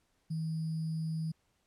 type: tone with sample-and-hold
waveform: sine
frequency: 160 Hz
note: D#3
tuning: 49 cents sharp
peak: -32 dBFS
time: 0.3-1.32 s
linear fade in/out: 10 ms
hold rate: 4900 Hz
effects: pink hiss -75 dBFS RMS until 1.66 s + low-pass 11000 Hz 12 dB/octave